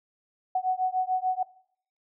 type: beating tone pair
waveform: sine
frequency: 740 / 746.8 Hz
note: F#5 / F#5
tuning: 0 / +16 cents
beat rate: 6.8 Hz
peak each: -27 dBFS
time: 0.55-1.43 s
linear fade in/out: 5 ms
effects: noise-tail reverb RT60 0.6 s tail -20 dB re dry